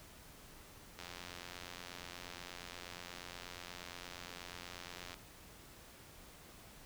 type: click train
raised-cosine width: 0.2 ms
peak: -29 dBFS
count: 368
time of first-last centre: 0.99-5.142 s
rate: 88.4 Hz
effects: pink hiss -57 dBFS RMS until 6.85 s